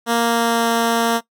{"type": "tone with pitch glide", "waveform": "10% pulse", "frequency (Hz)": [233.1, 231], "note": ["A#3", "A#3"], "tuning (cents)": [0, -16], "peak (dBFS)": -7, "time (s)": [0.06, 1.21], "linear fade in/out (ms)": 50, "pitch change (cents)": -16, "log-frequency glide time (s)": [0.22, 0.69], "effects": ["noise-tail reverb RT60 0.1 s tail -19 dB re dry"]}